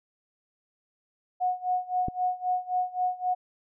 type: tone with tremolo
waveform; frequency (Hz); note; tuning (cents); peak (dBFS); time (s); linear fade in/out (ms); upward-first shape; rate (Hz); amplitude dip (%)
sine; 730; F#5; -24; -22; 1.4-3.35; 20; sine; 3.8; 90
type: click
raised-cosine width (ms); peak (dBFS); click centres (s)
3; -18; 2.084
effects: none